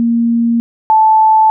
sine tone pair in turn, 233.1 / 875 Hz, A#3 / A5, 0 / -10 cents, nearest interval octave + major seventh, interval 2290 cents, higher second, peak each -9 / -5 dBFS, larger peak second, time 0-0.6 / 0.9-1.5 s, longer neither, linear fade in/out 0 ms, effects none

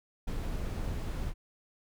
brown noise with ADSR envelope, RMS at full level -31 dBFS, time 0.27-1.34 s, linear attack 13 ms, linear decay 5 ms, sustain -3 dB, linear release 57 ms, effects none

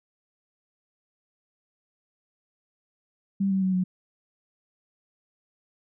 sine tone with pitch steps, 196 / 191.74 / 187.58 / 183.51 Hz, G3 / G3 / F#3 / F#3, 0 / -38 / +24 / -14 cents, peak -21 dBFS, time 3.4-3.84 s, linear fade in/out 10 ms, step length 110 ms, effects none

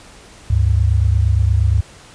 sine tone pair together, 72 / 100.59 Hz, D2 / G2, -34 / +45 cents, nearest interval tritone, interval 579 cents, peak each -14 dBFS, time 0.5-1.81 s, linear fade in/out 5 ms, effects pink hiss -42 dBFS RMS until 2.14 s + resampled to 22050 Hz

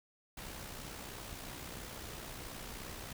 pink noise with amplitude modulation, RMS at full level -44 dBFS, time 0.37-3.13 s, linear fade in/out 5 ms, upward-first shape sine, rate 63 Hz, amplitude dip 45%, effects none

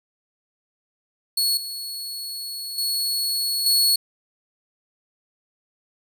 sawtooth tone with level steps, 4369 Hz, C#8, 26 cents flat, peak -16 / -27 / -19 / -13 dBFS, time 1.37-3.96 s, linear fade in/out 5 ms, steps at 1.57 / 2.78 / 3.66 s, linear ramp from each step 2 ms, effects none

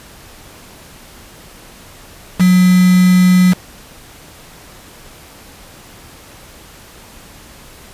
sine tone with quantisation, 182.1 Hz, F#3, 27 cents flat, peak -6 dBFS, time 2.39-3.54 s, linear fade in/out 20 ms, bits 3, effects pink hiss -39 dBFS RMS until 7.93 s + resampled to 32000 Hz

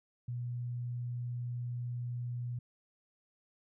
sine tone, 121.6 Hz, B2, 26 cents flat, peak -35 dBFS, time 0.28-2.59 s, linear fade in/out 5 ms, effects none

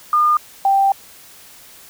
sine tone pair in turn, 1213 / 785.2 Hz, D#6 / G5, -44 / +3 cents, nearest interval minor sixth, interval 753 cents, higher first, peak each -11 dBFS, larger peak neither, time 0.13-0.37 / 0.65-0.92 s, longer second, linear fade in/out 2 ms, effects white hiss -43 dBFS RMS until 1.89 s

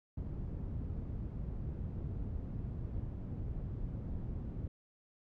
white low-pass noise, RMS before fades -40 dBFS, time 0.17-4.68 s, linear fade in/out 5 ms, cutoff 120 Hz, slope 12 dB/octave, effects none

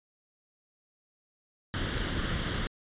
pink noise with comb filter, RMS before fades -31 dBFS, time 1.74-2.67 s, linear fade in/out 0 ms, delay 0.61 ms, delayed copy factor +0.55, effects resampled to 8000 Hz

